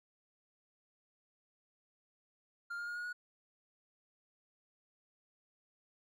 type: tone with pitch steps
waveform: triangle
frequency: 1400 / 1413.8 / 1427.8 / 1441.9 / 1456.1 Hz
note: F6 / F6 / F6 / F#6 / F#6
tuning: +4 / +21 / +38 / -45 / -28 cents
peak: -37 dBFS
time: 2.7-3.13 s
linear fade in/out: 10 ms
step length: 86 ms
effects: none